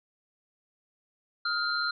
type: tone cluster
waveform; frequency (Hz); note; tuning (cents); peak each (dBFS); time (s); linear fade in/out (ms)
sine; 1272 / 1412 / 4129; D#6 / F6 / C8; +38 / +19 / -24; -35 / -29 / -31; 1.45-1.91; 5
effects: none